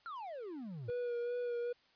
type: exponential sweep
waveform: triangle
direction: down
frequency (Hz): 1425 to 103.8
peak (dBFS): -40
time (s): 0.06-0.9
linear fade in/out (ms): 0
type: tone with vibrato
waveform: triangle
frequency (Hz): 482.4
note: B4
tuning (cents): -41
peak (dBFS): -33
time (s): 0.88-1.73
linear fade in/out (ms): 10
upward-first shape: sine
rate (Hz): 2.5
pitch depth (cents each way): 26
effects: white hiss -69 dBFS RMS until 1.95 s + resampled to 11025 Hz